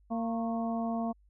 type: harmonic tone with a mistuned harmonic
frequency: 229.6 Hz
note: A#3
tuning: 26 cents flat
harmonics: 1 / 2 / 3 / 4 / 5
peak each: -31 / -44 / -35 / -45 / -44 dBFS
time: 0.1-1.13 s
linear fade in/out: 20 ms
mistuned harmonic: 5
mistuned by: -77 cents
effects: added 50 Hz sine -60 dBFS peak until 1.29 s